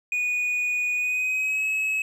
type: tone with pitch glide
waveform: triangle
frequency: 2466 to 2571 Hz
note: D#7 to E7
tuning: -16 to -44 cents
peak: -21 dBFS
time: 0.12-2.02 s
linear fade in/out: 2 ms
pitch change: +72 cents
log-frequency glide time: 0.95-1.66 s
effects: none